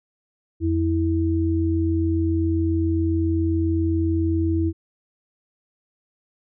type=tone pair together; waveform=sine; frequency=86.3 / 326.4 Hz; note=F2 / E4; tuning=-20 / -17 cents; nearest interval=octave + major seventh; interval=2303 cents; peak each=-21 dBFS; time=0.6-4.73 s; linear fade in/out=50 ms; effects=none